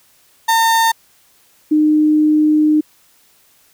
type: tone pair in turn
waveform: 35% pulse / sine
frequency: 908 / 305.1 Hz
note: A#5 / D#4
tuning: -46 / -34 cents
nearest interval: octave + perfect fifth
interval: 1888 cents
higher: first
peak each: -9 dBFS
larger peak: neither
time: 0.48-0.92 / 1.71-2.81 s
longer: second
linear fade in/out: 10 ms
effects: white hiss -53 dBFS RMS until 3.73 s